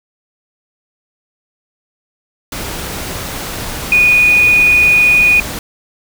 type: tone in noise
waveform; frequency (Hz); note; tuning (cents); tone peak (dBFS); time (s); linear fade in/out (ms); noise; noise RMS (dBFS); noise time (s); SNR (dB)
sine; 2466; D#7; -16; -6; 3.92-5.4; 2; pink; -23; 2.52-5.59; +14
effects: none